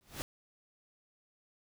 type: noise with exponential growth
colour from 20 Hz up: pink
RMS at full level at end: -35 dBFS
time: 0.01-0.22 s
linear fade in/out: 0 ms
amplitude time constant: 44 ms
effects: none